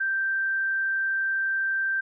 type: tone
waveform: sine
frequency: 1568 Hz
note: G6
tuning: in tune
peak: -23 dBFS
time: 0-2.01 s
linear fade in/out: 10 ms
effects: none